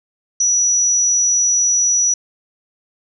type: tone with amplitude modulation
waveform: sine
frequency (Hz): 5870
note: F#8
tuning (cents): -15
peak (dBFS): -10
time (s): 0.4-2.14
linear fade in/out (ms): 5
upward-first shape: sine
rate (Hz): 224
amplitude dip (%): 45
effects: none